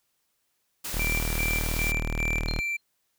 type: noise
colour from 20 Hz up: white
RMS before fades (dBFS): -34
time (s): 0.84-1.92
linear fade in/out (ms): 10
type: tone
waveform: sawtooth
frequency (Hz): 38.89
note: D#1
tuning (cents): 0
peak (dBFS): -23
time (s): 0.93-2.61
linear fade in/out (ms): 20
type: tone with tremolo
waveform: triangle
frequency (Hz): 2349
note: D7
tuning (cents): 0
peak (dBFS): -25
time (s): 0.99-2.77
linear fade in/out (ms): 10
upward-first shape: square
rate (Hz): 2.5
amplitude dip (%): 70
type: tone with exponential decay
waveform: sine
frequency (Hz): 4186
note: C8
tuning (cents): 0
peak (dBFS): -29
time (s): 2.48-2.81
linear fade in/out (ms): 1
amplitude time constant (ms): 70
effects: white hiss -74 dBFS RMS until 3.18 s